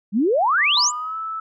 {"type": "exponential sweep", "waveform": "sine", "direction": "up", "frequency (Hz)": [185, 7800], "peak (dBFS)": -15, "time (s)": [0.12, 0.92], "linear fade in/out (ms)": 50}
{"type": "tone with pitch glide", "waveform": "sine", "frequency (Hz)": [1174.7, 1311], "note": ["D6", "E6"], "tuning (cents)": [0, -10], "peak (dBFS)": -25, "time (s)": [0.58, 1.4], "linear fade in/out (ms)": 5, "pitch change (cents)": 190, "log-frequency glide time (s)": [0.83, 1.16]}
{"type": "tone with exponential decay", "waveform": "triangle", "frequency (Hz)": 985, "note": "B5", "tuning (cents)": -5, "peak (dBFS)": -19, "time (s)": [0.77, 1.33], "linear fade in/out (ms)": 2, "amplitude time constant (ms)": 120}
{"effects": []}